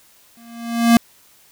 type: tone with exponential growth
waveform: square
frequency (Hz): 233.1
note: A#3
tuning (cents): 0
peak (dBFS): -7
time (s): 0.37-0.97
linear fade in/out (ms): 2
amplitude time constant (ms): 130
effects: white hiss -52 dBFS RMS until 1.51 s